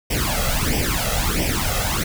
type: noise with flanger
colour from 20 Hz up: pink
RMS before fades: -21 dBFS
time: 0.1-2.04 s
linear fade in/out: 10 ms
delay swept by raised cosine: 0.36 to 1.56 ms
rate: 1.5 Hz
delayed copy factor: +0.8
effects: none